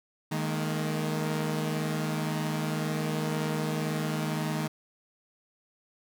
sawtooth chord, D# suspended fourth, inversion none, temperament equal with one note detuned, 155.56 / 211.2 / 233.1 Hz, D#3 / G#3 / A#3, 0 / +29 / 0 cents, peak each -26 / -31 / -32 dBFS, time 0.31-4.68 s, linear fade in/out 10 ms, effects none

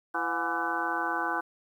harmonic tone with a mistuned harmonic, 167.4 Hz, E3, 27 cents sharp, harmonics 2 / 3 / 4 / 5 / 6 / 7 / 8 / 9, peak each -37 / -42 / -37 / -34 / -35 / -35 / -40 / -32 dBFS, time 0.14-1.41 s, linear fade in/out 10 ms, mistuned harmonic 4, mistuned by +120 cents, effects 10-bit

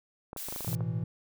clicks, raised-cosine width 1 ms, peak -26 dBFS, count 10, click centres 0.331 / 0.363 / 0.486 / 0.525 / 0.561 / 0.607 / 0.647 / 0.679 / 0.73 / 0.807 s
blue noise, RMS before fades -39 dBFS, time 0.37-0.75 s, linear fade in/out 0 ms
triangle chord, A suspended second, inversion none, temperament equal, 110 / 123.47 / 164.81 Hz, A2 / B2 / E3, 0 / 0 / 0 cents, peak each -32 dBFS, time 0.67-1.04 s, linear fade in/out 5 ms
effects none

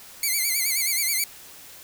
5% pulse tone with vibrato, 2175 Hz, C#7, 33 cents flat, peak -12 dBFS, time 0.23-1.24 s, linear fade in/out 2 ms, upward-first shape sine, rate 9.4 Hz, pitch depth 110 cents each way, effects white hiss -45 dBFS RMS until 1.83 s

